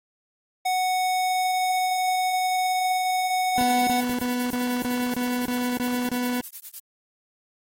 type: tone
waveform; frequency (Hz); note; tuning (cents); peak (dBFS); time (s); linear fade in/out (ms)
square; 740; F#5; 0; -22; 0.65-4.01; 10
type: noise with tremolo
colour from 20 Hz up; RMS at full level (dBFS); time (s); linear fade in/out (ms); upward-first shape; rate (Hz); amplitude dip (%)
violet; -34; 3.58-6.8; 5; sine; 9.8; 100
type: tone bursts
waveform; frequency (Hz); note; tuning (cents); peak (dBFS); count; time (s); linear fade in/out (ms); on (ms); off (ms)
40% pulse; 246.9; B3; 0; -23; 9; 3.58-6.406; 0; 290; 27
type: clicks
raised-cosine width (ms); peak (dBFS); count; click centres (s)
2; -22; 2; 3.612 / 4.097
effects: AAC 48 kbps